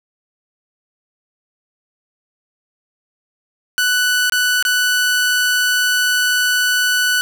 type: tone with dropouts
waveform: sawtooth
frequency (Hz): 1487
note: F#6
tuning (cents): +8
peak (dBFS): -10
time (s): 3.78-7.21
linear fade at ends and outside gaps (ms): 0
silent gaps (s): 4.297-4.322 / 4.626-4.651
effects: none